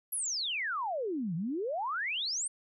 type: exponential two-way sweep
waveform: sine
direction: down then up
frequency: 11840 to 155.56 to 9170 Hz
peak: -31 dBFS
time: 0.12-2.48 s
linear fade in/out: 10 ms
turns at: 1.35 s
effects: none